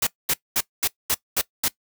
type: noise bursts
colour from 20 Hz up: white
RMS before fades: -21 dBFS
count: 7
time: 0.02-1.683 s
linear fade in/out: 5 ms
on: 49 ms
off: 220 ms
effects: noise-tail reverb RT60 0.1 s tail -20 dB re dry